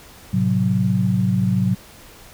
sine chord, F# diminished, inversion first, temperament equal, 110 / 130.81 / 185 Hz, A2 / C3 / F#3, 0 / 0 / 0 cents, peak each -21 / -22 / -18 dBFS, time 0.33-1.75 s, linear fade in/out 10 ms, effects pink hiss -44 dBFS RMS until 2.33 s

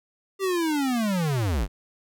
square linear sweep, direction down, 395.6 to 40.33 Hz, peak -23 dBFS, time 0.39-1.68 s, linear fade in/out 50 ms, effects none

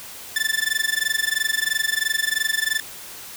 sawtooth tone with amplitude modulation, 1760 Hz, A6, in tune, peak -13 dBFS, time 0.36-2.8 s, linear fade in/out 2 ms, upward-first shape sine, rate 23 Hz, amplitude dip 95%, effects white hiss -38 dBFS RMS until 3.36 s

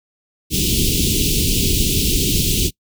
pink band-stop noise, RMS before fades -17 dBFS, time 0.5-2.71 s, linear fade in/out 50 ms, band 410 to 2700 Hz, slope 48 dB/octave, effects noise-tail reverb RT60 0.1 s tail -24 dB re dry

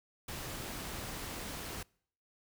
pink noise, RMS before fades -42 dBFS, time 0.28-1.83 s, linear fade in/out 5 ms, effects noise-tail reverb RT60 0.6 s tail -26 dB re dry

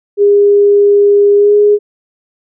sine tone with pitch glide, 406.7 to 414.3 Hz, G#4 to G#4, -36 to -4 cents, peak -4 dBFS, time 0.17-1.79 s, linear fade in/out 50 ms, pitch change +32 cents, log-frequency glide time 1.36-1.54 s, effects none

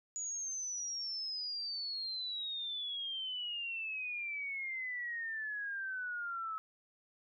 sine exponential sweep, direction down, 6880 to 1291 Hz, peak -37 dBFS, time 0.16-6.58 s, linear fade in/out 0 ms, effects none

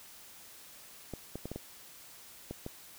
clicks, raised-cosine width 2 ms, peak -25 dBFS, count 7, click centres 1.137 / 1.356 / 1.456 / 1.516 / 1.56 / 2.51 / 2.664 s, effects white hiss -53 dBFS RMS until 2.98 s

